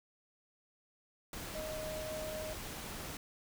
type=tone in noise; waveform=sine; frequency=622.3 Hz; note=D#5; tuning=in tune; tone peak=-40 dBFS; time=1.55-2.53 s; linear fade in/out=2 ms; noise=pink; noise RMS=-44 dBFS; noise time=1.33-3.17 s; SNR=+1 dB; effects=none